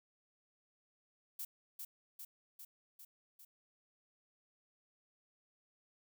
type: noise with echo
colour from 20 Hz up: violet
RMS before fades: -43 dBFS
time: 1.39-1.45 s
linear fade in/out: 5 ms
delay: 400 ms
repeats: 5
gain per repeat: -3 dB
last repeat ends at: 3.45 s
effects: none